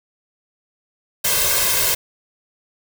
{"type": "noise with comb filter", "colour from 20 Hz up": "white", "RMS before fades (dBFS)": -18, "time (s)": [1.24, 1.95], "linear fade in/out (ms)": 10, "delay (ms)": 1.9, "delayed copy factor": 0.9, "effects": []}